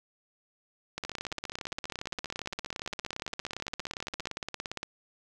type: two click trains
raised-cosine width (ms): 0.2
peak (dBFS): -20 / -17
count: 49 / 68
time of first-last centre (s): 1.05-4.271 / 0.98-4.831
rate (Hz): 14.9 / 17.4
effects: none